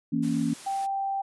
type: chord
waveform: sine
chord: A# diminished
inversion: second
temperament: equal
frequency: 164.81 / 233.1 / 277.2 Hz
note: E3 / A#3 / C#4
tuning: 0 / 0 / 0 cents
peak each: -30 / -27 / -27 dBFS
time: 0.12-0.54 s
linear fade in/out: 10 ms
type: high-pass noise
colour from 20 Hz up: white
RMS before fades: -44 dBFS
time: 0.22-0.87 s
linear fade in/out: 20 ms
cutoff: 130 Hz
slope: 24 dB/octave
type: tone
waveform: sine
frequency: 784 Hz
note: G5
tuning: in tune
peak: -26 dBFS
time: 0.66-1.22 s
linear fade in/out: 10 ms
effects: resampled to 24000 Hz